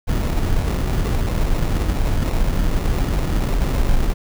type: noise with sample-and-hold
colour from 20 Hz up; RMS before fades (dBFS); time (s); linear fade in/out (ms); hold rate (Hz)
brown; -18; 0.07-4.14; 20; 1575
effects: none